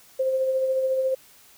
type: tone with tremolo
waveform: sine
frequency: 525 Hz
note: C5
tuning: 6 cents sharp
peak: -19 dBFS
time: 0.19-1.15 s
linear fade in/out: 10 ms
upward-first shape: sine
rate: 14 Hz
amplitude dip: 35%
effects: white hiss -53 dBFS RMS until 1.57 s